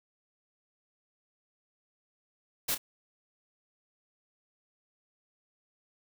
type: noise with echo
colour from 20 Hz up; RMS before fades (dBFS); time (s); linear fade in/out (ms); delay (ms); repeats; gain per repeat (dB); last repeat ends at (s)
white; -30; 2.68-2.75; 10; 30; 1; -10; 2.78
effects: none